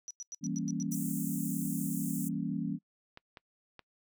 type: tone bursts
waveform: sine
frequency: 5880 Hz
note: F#8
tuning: 12 cents flat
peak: -39 dBFS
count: 8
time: 0.08-0.946 s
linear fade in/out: 0 ms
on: 26 ms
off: 94 ms
type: chord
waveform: sine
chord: E diminished seventh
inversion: none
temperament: equal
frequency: 164.81 / 196 / 233.1 / 277.2 Hz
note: E3 / G3 / Bb3 / Db4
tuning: 0 / 0 / 0 / 0 cents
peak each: -37 dBFS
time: 0.41-2.79 s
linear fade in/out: 50 ms
type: high-pass noise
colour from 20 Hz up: pink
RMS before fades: -42 dBFS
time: 0.91-2.29 s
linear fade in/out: 10 ms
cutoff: 7000 Hz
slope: 48 dB/octave
type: clicks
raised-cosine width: 0.3 ms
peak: -31 dBFS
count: 3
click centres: 3.174 / 3.372 / 3.793 s
effects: noise-tail reverb RT60 0.1 s tail -25 dB re dry